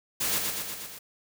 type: noise with echo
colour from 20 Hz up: white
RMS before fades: -28 dBFS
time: 0.2-0.39 s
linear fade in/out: 10 ms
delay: 120 ms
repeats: 5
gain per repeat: -3 dB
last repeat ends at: 0.99 s
effects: none